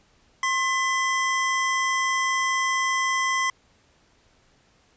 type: tone pair together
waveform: square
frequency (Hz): 1064 / 2009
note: C6 / B6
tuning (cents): +29 / +29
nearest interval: major seventh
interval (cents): 1100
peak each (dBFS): -25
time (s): 0.43-3.5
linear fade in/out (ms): 2
effects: pink hiss -61 dBFS RMS until 4.96 s + resampled to 16000 Hz